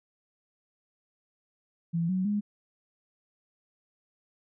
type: tone with pitch steps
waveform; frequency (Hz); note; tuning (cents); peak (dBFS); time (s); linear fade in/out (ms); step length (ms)
sine; 167.9 / 186.3 / 206.7; E3 / F#3 / G#3; +32 / +12 / -8; -25; 1.93-2.41; 20; 160
effects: none